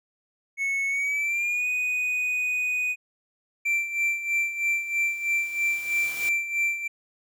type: tone with pitch glide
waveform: triangle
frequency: 2202 to 2486 Hz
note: C#7 to D#7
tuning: -12 to -2 cents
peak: -22 dBFS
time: 0.57-2.96 s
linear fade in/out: 50 ms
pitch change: +210 cents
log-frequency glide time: 0.88-1.67 s
type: tone with tremolo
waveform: triangle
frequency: 2349 Hz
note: D7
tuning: in tune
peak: -19 dBFS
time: 3.65-6.88 s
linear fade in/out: 10 ms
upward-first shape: sine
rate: 3.1 Hz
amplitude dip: 70%
type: noise with exponential growth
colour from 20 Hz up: white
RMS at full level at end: -36 dBFS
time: 4.08-6.29 s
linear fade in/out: 0 ms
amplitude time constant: 480 ms
effects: none